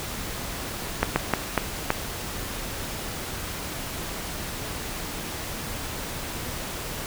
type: slowing click train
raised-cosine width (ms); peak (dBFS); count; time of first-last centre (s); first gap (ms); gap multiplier
0.5; -4; 5; 1.03-1.904; 130; 1.36
effects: pink hiss -33 dBFS RMS until 7.06 s